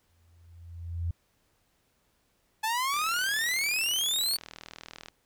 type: tone with exponential growth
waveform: sine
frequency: 85 Hz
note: F2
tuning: 46 cents flat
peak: -26 dBFS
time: 0.09-1.11 s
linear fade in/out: 5 ms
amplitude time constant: 220 ms
type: exponential sweep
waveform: sawtooth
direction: up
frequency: 856 to 4529 Hz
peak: -23 dBFS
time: 2.63-4.37 s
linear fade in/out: 10 ms
type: click train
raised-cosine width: 0.2 ms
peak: -24 dBFS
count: 87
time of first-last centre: 2.94-5.085 s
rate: 40.1 Hz
effects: pink hiss -71 dBFS RMS until 5.25 s